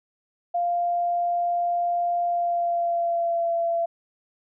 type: tone with pitch glide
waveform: sine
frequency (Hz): 697 to 676.8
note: F5 to E5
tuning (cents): -4 to +45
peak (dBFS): -21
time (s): 0.54-3.86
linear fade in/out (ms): 10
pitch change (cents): -51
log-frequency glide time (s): 2.25-3.52
effects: none